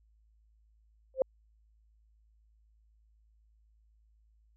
sine tone with exponential growth, 525 Hz, C5, 6 cents sharp, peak -18 dBFS, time 1.14-1.22 s, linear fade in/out 1 ms, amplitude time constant 16 ms, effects added 54 Hz sine -63 dBFS peak until 4.56 s

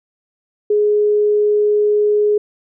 sine tone, 418 Hz, G#4, 11 cents sharp, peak -11 dBFS, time 0.7-2.38 s, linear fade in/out 5 ms, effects none

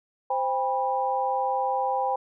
sine tone cluster, 521 / 800 / 980 Hz, C5 / G5 / B5, -7 / +35 / -14 cents, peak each -29 / -25 / -30 dBFS, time 0.3-2.16 s, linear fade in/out 5 ms, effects none

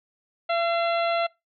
harmonic tone with a mistuned harmonic, 677 Hz, E5, 46 cents sharp, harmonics 1 / 2 / 3 / 4 / 5 / 6, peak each -23 / -29 / -33 / -35 / -37 / -39 dBFS, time 0.49-1.27 s, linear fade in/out 10 ms, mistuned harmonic 3, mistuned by +29 cents, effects noise-tail reverb RT60 0.2 s tail -22 dB re dry

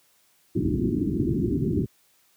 white low-pass noise, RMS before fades -24 dBFS, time 0.55-1.86 s, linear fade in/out 10 ms, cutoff 380 Hz, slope 96 dB/octave, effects white hiss -63 dBFS RMS until 2.36 s + high-pass 60 Hz 12 dB/octave

